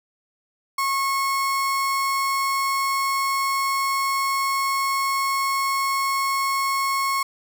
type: tone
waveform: 35% pulse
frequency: 1092 Hz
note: C#6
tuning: 26 cents flat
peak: -19 dBFS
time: 0.78-7.23 s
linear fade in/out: 5 ms
effects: none